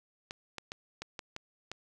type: clicks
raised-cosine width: 0.2 ms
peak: -22 dBFS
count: 7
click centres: 0.309 / 0.583 / 0.719 / 1.02 / 1.192 / 1.364 / 1.716 s
effects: none